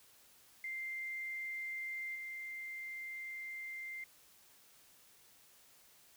sine tone with level steps, 2093 Hz, C7, in tune, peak -39 / -42 dBFS, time 0.64-4.04 s, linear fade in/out 2 ms, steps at 2.15 s, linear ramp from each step 5 ms, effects white hiss -64 dBFS RMS until 6.16 s

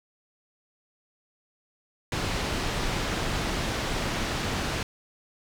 pink low-pass noise, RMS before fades -29 dBFS, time 2.12-4.83 s, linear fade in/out 2 ms, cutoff 5500 Hz, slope 12 dB/octave, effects none

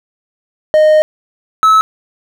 triangle tone pair in turn, 617 / 1298 Hz, D#5 / E6, -15 / -27 cents, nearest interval octave + minor second, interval 1288 cents, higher second, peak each -3 dBFS, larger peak neither, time 0.74-1.02 / 1.63-1.81 s, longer first, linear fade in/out 0 ms, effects none

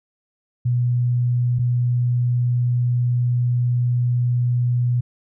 sine tone pair in turn, 122.3 / 122.3 Hz, B2 / B2, -16 / -16 cents, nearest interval unison, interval 0 cents, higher neither, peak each -16 dBFS, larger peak neither, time 0.65-1.59 / 1.59-5.01 s, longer second, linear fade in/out 10 ms, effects none

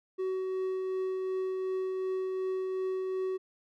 triangle tone with tremolo, 375.9 Hz, F#4, 27 cents sharp, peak -27 dBFS, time 0.18-3.38 s, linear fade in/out 20 ms, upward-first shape triangle, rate 2.7 Hz, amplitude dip 25%, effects none

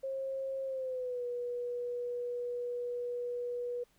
sine tone with pitch glide, 536 to 485.9 Hz, C5 to B4, +42 to -28 cents, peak -34 dBFS, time 0.03-3.84 s, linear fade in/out 10 ms, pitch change -170 cents, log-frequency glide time 0.65-1.25 s, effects pink hiss -70 dBFS RMS until 3.98 s

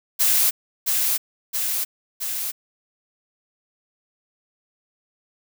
blue noise with echo, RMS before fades -18 dBFS, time 0.19-0.51 s, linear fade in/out 20 ms, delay 670 ms, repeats 3, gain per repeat -3 dB, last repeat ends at 2.52 s, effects none

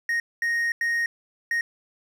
triangle tone bursts at uneven times, 1864.7 Hz, A#6, in tune, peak -20 dBFS, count 4, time 0.09-0.2 / 0.42-0.72 / 0.81-1.06 / 1.51-1.61 s, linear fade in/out 2 ms, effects none

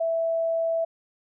sine tone, 659.3 Hz, E5, in tune, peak -22 dBFS, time 0-0.85 s, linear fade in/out 10 ms, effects none

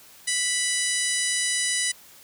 harmonic tone, 987.8 Hz, B5, in tune, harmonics 2 / 3 / 4 / 5 / 6 / 7 / 8 / 9 / 10, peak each -29 / -33 / -32 / -34 / -32 / -34 / -35 / -29 / -30 dBFS, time 0.27-1.92 s, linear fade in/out 10 ms, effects white hiss -50 dBFS RMS until 2.23 s

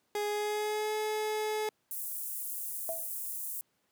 30% pulse tone with pitch glide, 415.3 to 428.7 Hz, G#4 to A4, 0 to -45 cents, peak -28 dBFS, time 0.15-1.69 s, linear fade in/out 2 ms, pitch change +55 cents, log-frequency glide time 0.27-0.95 s
pink high-pass noise, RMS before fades -38 dBFS, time 1.91-3.61 s, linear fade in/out 0 ms, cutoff 9900 Hz, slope 24 dB/octave
sine tone with exponential decay, 659.3 Hz, E5, in tune, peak -30 dBFS, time 2.89-3.11 s, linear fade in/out 0 ms, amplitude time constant 47 ms
effects pink hiss -75 dBFS RMS until 3.91 s + high-pass 150 Hz 12 dB/octave

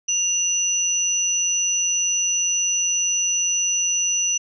sine tone pair together, 2800 / 5941 Hz, F7 / F#8, +4 / +6 cents, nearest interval octave + minor second, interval 1302 cents, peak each -26 / -19 dBFS, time 0.08-4.38 s, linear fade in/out 10 ms, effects none

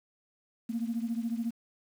sine beating tone pair, 226.8 / 240.8 Hz, A#3 / B3, -47 / -44 cents, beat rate 14 Hz, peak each -31 / -34 dBFS, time 0.69-1.51 s, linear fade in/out 10 ms, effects tanh soft clip ceiling -23 dBFS + 9-bit

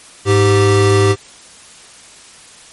square tone pair together, 103.54 / 390.9 Hz, G#2 / G4, -5 / -5 cents, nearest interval octave + major seventh, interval 2300 cents, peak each -12 dBFS, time 0.25-1.16 s, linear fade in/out 50 ms, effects white hiss -40 dBFS RMS until 2.72 s + MP3 48 kbps

